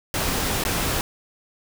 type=noise with dropouts; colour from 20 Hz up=pink; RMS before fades=-24 dBFS; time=0.14-1.01 s; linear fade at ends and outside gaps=1 ms; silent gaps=0.638-0.65 s; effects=none